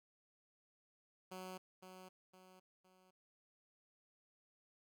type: tone with echo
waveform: 10% pulse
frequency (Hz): 185.6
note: F#3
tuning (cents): +6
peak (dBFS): -39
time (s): 1.31-1.58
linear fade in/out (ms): 10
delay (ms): 510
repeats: 3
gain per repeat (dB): -7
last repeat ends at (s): 3.11
effects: none